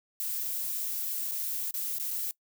violet noise with dropouts, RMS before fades -33 dBFS, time 0.2-2.31 s, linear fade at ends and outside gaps 0 ms, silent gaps 1.312-1.318 / 1.708-1.74 / 1.984-1.998 / 2.107-2.111 s, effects noise-tail reverb RT60 0.1 s tail -22 dB re dry

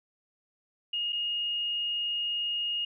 sine tone with dropouts, 2857 Hz, F7, 39 cents sharp, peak -28 dBFS, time 0.93-2.85 s, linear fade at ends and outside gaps 5 ms, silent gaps 1.124-1.128 s, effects none

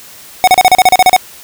square tone bursts, 740 Hz, F#5, in tune, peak -3 dBFS, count 11, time 0.44-1.164 s, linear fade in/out 0 ms, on 34 ms, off 35 ms, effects white hiss -35 dBFS RMS until 1.43 s

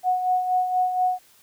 sine tone with tremolo, 734 Hz, F#5, 14 cents flat, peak -17 dBFS, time 0.03-1.19 s, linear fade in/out 50 ms, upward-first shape sine, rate 4.2 Hz, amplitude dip 55%, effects white hiss -56 dBFS RMS until 1.42 s

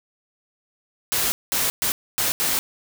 white noise bursts at uneven times, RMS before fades -22 dBFS, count 5, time 1.12-1.32 / 1.52-1.7 / 1.82-1.92 / 2.18-2.32 / 2.4-2.59 s, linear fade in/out 0 ms, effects none

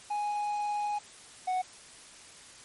triangle tone pair in turn, 830.6 / 740 Hz, G#5 / F#5, 0 / 0 cents, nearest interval major second, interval 200 cents, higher first, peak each -27 / -25 dBFS, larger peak second, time 0.1-0.99 / 1.47-1.62 s, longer first, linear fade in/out 10 ms, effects white hiss -51 dBFS RMS until 2.64 s + MP3 48 kbps

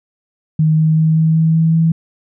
sine tone with pitch steps, 156.6 / 157.69 / 158.79 / 159.89 / 161 / 162.12 / 163.25 Hz, D#3 / D#3 / D#3 / D#3 / E3 / E3 / E3, +11 / +24 / +36 / +47 / -41 / -29 / -17 cents, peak -9 dBFS, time 0.59-1.92 s, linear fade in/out 5 ms, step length 190 ms, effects none

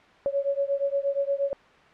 sine beating tone pair, 554.4 / 562.9 Hz, C#5 / C#5, 0 / +26 cents, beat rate 8.5 Hz, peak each -26 / -27 dBFS, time 0.26-1.53 s, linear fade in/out 0 ms, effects white hiss -53 dBFS RMS until 1.93 s + low-pass 2000 Hz 12 dB/octave

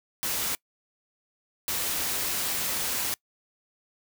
white noise bursts at uneven times, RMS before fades -29 dBFS, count 2, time 0.23-0.55 / 1.68-3.14 s, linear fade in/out 0 ms, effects noise-tail reverb RT60 0.1 s tail -25 dB re dry

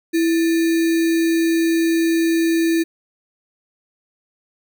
sine tone with sample-and-hold, 330 Hz, E4, 2 cents sharp, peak -14 dBFS, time 0.13-2.84 s, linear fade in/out 20 ms, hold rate 2100 Hz, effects none

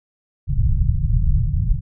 pink low-pass noise, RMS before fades -17 dBFS, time 0.47-1.81 s, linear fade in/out 50 ms, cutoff 150 Hz, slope 48 dB/octave, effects none

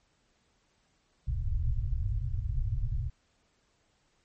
pink low-pass noise, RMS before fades -30 dBFS, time 1.27-3.1 s, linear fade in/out 10 ms, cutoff 130 Hz, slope 96 dB/octave, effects pink hiss -71 dBFS RMS until 4.24 s + MP3 32 kbps

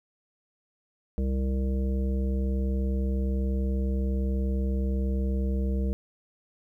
harmonic tone, 65.8 Hz, C2, 10 cents sharp, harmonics 1 / 3 / 5 / 7 / 9, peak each -25 / -31 / -40 / -38 / -45 dBFS, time 1.18-5.93 s, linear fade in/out 0 ms, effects 11-bit

